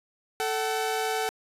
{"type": "tone pair together", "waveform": "sawtooth", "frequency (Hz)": [440, 756.8], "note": ["A4", "F#5"], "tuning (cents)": [0, 39], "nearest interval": "major sixth", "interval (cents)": 939, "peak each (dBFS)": -25, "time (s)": [0.4, 1.29], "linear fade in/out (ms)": 0, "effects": ["resampled to 32000 Hz"]}